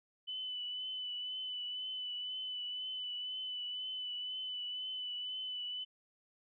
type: tone with vibrato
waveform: sine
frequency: 2999 Hz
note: F#7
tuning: 23 cents sharp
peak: -38 dBFS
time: 0.27-5.85 s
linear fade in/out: 20 ms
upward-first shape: triangle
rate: 2 Hz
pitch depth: 28 cents each way
effects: none